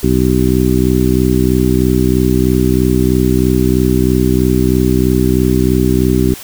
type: harmonic tone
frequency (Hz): 63.1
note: B1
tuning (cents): +38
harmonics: 1 / 2 / 3 / 4 / 5 / 6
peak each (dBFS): -16 / -16 / -16 / -16 / -16 / -16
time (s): 0.03-6.34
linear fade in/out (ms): 5
effects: white hiss -31 dBFS RMS until 6.43 s